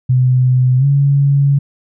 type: tone with pitch glide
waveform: sine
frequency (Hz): 127.3 to 140.43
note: C3 to C#3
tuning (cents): -47 to +23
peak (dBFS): -8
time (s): 0.09-1.59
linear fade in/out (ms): 10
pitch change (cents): +170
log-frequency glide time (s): 0.78-0.85
effects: none